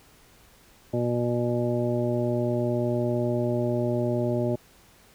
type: harmonic tone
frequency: 120.6 Hz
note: B2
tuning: 41 cents flat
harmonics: 1 / 2 / 3 / 4 / 5 / 7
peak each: -28 / -29 / -28 / -38 / -29 / -41 dBFS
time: 0.93-4.56 s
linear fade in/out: 10 ms
effects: pink hiss -56 dBFS RMS until 5.14 s